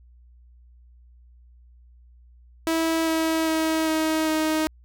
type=tone with pitch steps; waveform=sawtooth; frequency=325.6 / 322.4 / 319.3 / 316.1 / 313.1 Hz; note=E4 / E4 / D#4 / D#4 / D#4; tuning=-21 / -38 / +45 / +27 / +11 cents; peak=-17 dBFS; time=2.67-4.67 s; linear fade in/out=0 ms; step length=400 ms; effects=added 60 Hz sine -49 dBFS peak until 4.84 s